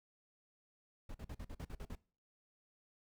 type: noise bursts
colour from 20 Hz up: brown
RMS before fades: -45 dBFS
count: 9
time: 1.09-1.953 s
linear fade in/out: 5 ms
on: 55 ms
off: 46 ms
effects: noise-tail reverb RT60 0.4 s tail -21 dB re dry